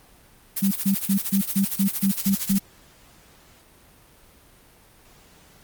blue noise with tremolo, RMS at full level -25 dBFS, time 0.56-2.59 s, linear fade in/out 10 ms, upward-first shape sine, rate 13 Hz, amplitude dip 80%
sine tone bursts, 196 Hz, G3, in tune, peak -17 dBFS, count 9, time 0.62-2.586 s, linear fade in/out 10 ms, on 94 ms, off 140 ms
effects pink hiss -53 dBFS RMS until 5.63 s + Opus 32 kbps

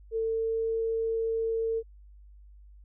sine tone with pitch glide, 448.8 to 451.4 Hz, A4 to A4, +34 to +44 cents, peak -26 dBFS, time 0.11-1.83 s, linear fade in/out 50 ms, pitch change +10 cents, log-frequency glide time 0.22-0.77 s, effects added 50 Hz sine -49 dBFS peak until 2.84 s

